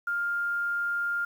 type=tone with quantisation; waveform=sine; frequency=1403 Hz; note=F6; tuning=8 cents sharp; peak=-26 dBFS; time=0.07-1.25 s; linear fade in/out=5 ms; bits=9; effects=none